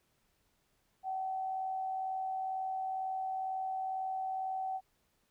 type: tone with amplitude modulation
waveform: sine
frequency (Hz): 760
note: F#5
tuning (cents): +46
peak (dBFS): -32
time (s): 1.03-4.81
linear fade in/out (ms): 50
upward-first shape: sine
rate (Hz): 82.1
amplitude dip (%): 35
effects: pink hiss -75 dBFS RMS until 5.3 s